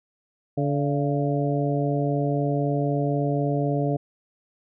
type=harmonic tone with a mistuned harmonic; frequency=143.9 Hz; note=D3; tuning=35 cents flat; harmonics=1 / 2 / 3 / 4 / 5; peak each=-24 / -27 / -29 / -30 / -31 dBFS; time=0.57-3.97 s; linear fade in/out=10 ms; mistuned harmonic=5; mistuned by=-68 cents; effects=none